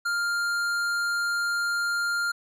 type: tone with tanh clipping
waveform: triangle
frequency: 1400 Hz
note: F6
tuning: 4 cents sharp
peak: -26 dBFS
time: 0.05-2.32 s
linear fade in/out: 10 ms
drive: 18 dB
effects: none